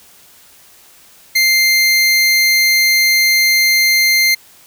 25% pulse tone, 2100 Hz, C7, 6 cents sharp, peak -6 dBFS, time 1.35-4.35 s, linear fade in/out 10 ms, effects white hiss -45 dBFS RMS until 4.66 s

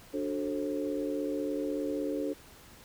sine chord, D dominant seventh, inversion none, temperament equal with one note detuned, 293.7 / 370 / 440 / 534.6 Hz, D4 / F#4 / A4 / C5, 0 / 0 / 0 / +37 cents, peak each -33 / -39 / -36 / -37 dBFS, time 0.13-2.34 s, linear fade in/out 20 ms, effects pink hiss -54 dBFS RMS until 2.84 s

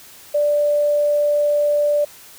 sine tone, 587.3 Hz, D5, in tune, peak -14 dBFS, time 0.34-2.05 s, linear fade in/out 10 ms, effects white hiss -43 dBFS RMS until 2.38 s

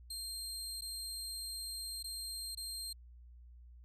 25% pulse tone with dropouts, 4188 Hz, C8, 1 cent sharp, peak -36 dBFS, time 0.1-2.93 s, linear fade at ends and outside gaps 5 ms, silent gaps 0.81-0.819 / 2.028-2.041 / 2.55-2.572 s, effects added 60 Hz sine -53 dBFS peak until 3.84 s

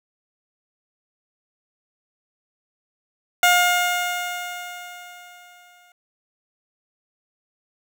15% pulse tone with exponential decay, 712 Hz, F5, 33 cents sharp, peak -6 dBFS, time 3.43-5.92 s, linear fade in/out 2 ms, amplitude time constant 540 ms, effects none

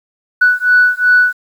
sine beating tone pair, 1480 / 1482.7 Hz, F#6 / F#6, 0 / +3 cents, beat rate 2.7 Hz, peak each -10 dBFS, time 0.41-1.33 s, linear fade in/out 10 ms, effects tanh soft clip ceiling -1 dBFS + 7-bit

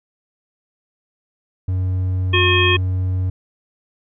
triangle tone, 92.5 Hz, F#2, in tune, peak -15 dBFS, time 1.68-3.3 s, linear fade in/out 5 ms
harmonic tone, 360 Hz, F#4, 47 cents flat, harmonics 1 / 3 / 5 / 7 / 9, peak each -19 / -22 / -22 / -18 / -19 dBFS, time 2.33-2.77 s, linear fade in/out 10 ms
effects none

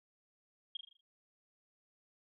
sine tone with echo, 3244 Hz, G#7, 41 cents flat, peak -37 dBFS, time 0.75-0.77 s, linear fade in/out 5 ms, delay 40 ms, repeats 6, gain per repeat -6 dB, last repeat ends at 1.01 s, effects none

